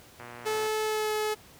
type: click train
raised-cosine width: 0.5 ms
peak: -28 dBFS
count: 57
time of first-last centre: 0.2-0.667 s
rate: 120 Hz
type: tone with pitch glide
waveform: sawtooth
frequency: 433 to 427.8 Hz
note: A4 to A4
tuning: -28 to -49 cents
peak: -23 dBFS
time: 0.45-1.35 s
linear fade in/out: 20 ms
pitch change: -21 cents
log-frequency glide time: 0.84-1.13 s
effects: pink hiss -53 dBFS RMS until 1.59 s + high-pass 60 Hz 12 dB/octave